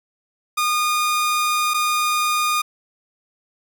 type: tone pair in turn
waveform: sawtooth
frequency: 1222 / 1222 Hz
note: D#6 / D#6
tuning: -32 / -32 cents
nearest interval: unison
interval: 0 cents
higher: neither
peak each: -14 dBFS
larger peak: neither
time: 0.57-1.74 / 1.74-2.62 s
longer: first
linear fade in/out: 10 ms
effects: none